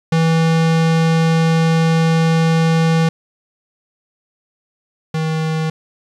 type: tone pair in turn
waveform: square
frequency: 163.1 / 158.92 Hz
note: E3 / D#3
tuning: -18 / +37 cents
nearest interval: unison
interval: 45 cents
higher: first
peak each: -12 / -17 dBFS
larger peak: first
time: 0.12-3.09 / 5.14-5.7 s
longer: first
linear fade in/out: 5 ms
effects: low-pass 6000 Hz 12 dB/octave + 8-bit